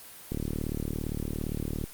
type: click train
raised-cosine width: 3 ms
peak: -18 dBFS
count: 58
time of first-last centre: 0.32-1.84 s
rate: 37.5 Hz
effects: white hiss -47 dBFS RMS until 1.93 s + Opus 32 kbps